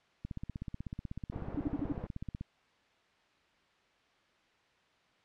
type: click train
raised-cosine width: 5 ms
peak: -27 dBFS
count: 36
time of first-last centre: 0.25-2.41 s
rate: 16.2 Hz
type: low-pass noise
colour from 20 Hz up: white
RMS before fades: -46 dBFS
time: 1.32-2.07 s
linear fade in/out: 5 ms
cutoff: 530 Hz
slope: 12 dB/octave
type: tone bursts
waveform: sine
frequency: 289.6 Hz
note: D4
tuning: 24 cents flat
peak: -30 dBFS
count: 5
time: 1.57-1.926 s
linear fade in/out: 5 ms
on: 32 ms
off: 49 ms
effects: white hiss -68 dBFS RMS until 5.24 s + low-pass 3000 Hz 12 dB/octave